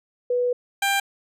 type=tone pair in turn; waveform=sine / 15% pulse; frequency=491.6 / 793 Hz; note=B4 / G5; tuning=-8 / +20 cents; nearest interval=minor sixth; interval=828 cents; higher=second; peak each=-19 / -13 dBFS; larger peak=second; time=0.3-0.53 / 0.82-1 s; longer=first; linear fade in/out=5 ms; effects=resampled to 32000 Hz